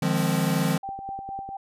square chord, F minor seventh, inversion third, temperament equal with one note detuned, 152.71 / 174.61 / 207.7 / 261.6 Hz, Eb3 / F3 / Ab3 / C4, -32 / 0 / 0 / 0 cents, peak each -27 / -26 / -30 / -30 dBFS, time 0.02-0.78 s, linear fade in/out 5 ms
white noise, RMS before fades -38 dBFS, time 0.13-0.78 s, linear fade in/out 50 ms
sine tone with tremolo, 784 Hz, G5, in tune, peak -30 dBFS, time 0.83-1.57 s, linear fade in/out 5 ms, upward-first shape sine, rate 4.3 Hz, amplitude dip 45%
click train, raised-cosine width 2 ms, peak -27 dBFS, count 7, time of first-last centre 0.89-1.49 s, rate 10 Hz
effects resampled to 32000 Hz

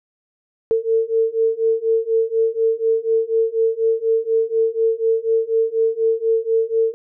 sine beating tone pair, 448.3 / 452.4 Hz, A4 / A4, +32 / +48 cents, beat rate 4.1 Hz, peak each -19 / -18 dBFS, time 0.71-6.94 s, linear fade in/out 0 ms, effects none

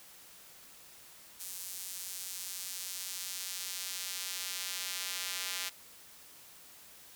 square tone with high-pass filter sweep, 92.5 Hz, F#2, in tune, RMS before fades -40 dBFS, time 1.39-5.7 s, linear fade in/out 20 ms, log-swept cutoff 8100 to 2700 Hz, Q 0.71, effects white hiss -55 dBFS RMS until 7.15 s

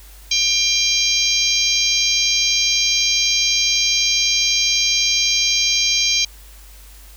harmonic tone, 796 Hz, G5, 26 cents sharp, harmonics 3 / 4 / 5 / 6 / 7 / 8, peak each -22 / -22 / -22 / -22 / -22 / -22 dBFS, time 0.31-6.25 s, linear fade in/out 5 ms, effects added 50 Hz sine -40 dBFS peak until 7.16 s + white hiss -46 dBFS RMS until 7.16 s

